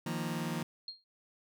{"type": "chord", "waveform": "sawtooth", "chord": "Eb suspended second", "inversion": "none", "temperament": "just", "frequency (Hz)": [155.56, 175.01, 233.3], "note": ["Eb3", "F3", "Bb3"], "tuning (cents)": [0, 4, 2], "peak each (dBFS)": -34, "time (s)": [0.06, 0.63], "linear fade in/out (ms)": 5}
{"type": "tone with exponential decay", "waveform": "sine", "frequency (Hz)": 4231, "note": "C8", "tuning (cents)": 19, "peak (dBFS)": -36, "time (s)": [0.88, 1.04], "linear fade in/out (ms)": 2, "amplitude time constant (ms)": 33}
{"effects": []}